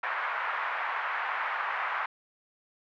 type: band-pass noise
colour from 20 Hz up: pink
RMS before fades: -32 dBFS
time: 0.03-2.06 s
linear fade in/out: 5 ms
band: 870 to 2000 Hz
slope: 24 dB/octave
effects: none